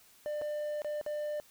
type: tone with dropouts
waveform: triangle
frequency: 597 Hz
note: D5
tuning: 28 cents sharp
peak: -31 dBFS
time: 0.26-1.4 s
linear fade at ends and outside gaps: 0 ms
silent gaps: 0.414-0.419 / 0.819-0.846 / 1.013-1.063 s
effects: white hiss -61 dBFS RMS until 1.5 s